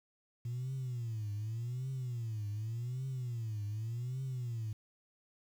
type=tone with vibrato; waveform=sine; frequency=117.2 Hz; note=A#2; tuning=10 cents sharp; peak=-34 dBFS; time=0.45-4.73 s; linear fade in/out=5 ms; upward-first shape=triangle; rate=0.86 Hz; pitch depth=240 cents each way; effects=tanh soft clip ceiling -33 dBFS + 10-bit